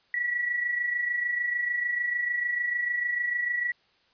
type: tone pair together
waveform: sine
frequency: 1914 / 1940.7 Hz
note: A#6 / B6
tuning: +45 / -31 cents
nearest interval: unison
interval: 24 cents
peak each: -34 / -26 dBFS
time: 0.14-3.72 s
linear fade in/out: 2 ms
effects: white hiss -65 dBFS RMS until 4.13 s + resampled to 11025 Hz